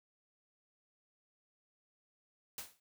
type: noise with exponential decay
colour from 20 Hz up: white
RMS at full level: -40 dBFS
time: 2.58-2.8 s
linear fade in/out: 2 ms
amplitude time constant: 46 ms
effects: none